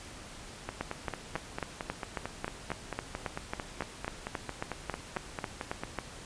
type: two click trains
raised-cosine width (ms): 0.5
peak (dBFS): -17 / -19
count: 20 / 24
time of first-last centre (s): 0.81-5.987 / 0.69-5.835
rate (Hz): 3.67 / 4.47
effects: pink hiss -47 dBFS RMS until 6.25 s + resampled to 22050 Hz